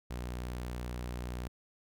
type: tone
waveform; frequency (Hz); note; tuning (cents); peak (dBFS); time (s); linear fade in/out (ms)
sawtooth; 61; B1; -21; -33; 0.1-1.48; 10
effects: none